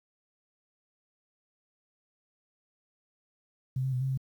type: tone with pitch steps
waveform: sine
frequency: 130.1 / 132.6 / 126.2 / 133.4 / 132.4 Hz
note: C3 / C3 / B2 / C3 / C3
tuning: -9 / +23 / +38 / +34 / +21 cents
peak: -27 dBFS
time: 3.76-4.175 s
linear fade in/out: 5 ms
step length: 83 ms
effects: 10-bit